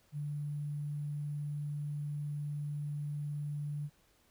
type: tone with sample-and-hold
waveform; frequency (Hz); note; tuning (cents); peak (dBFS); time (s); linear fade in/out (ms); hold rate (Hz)
sine; 146.83; D3; 0; -35; 0.12-3.9; 50; 11025
effects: pink hiss -69 dBFS RMS until 4.3 s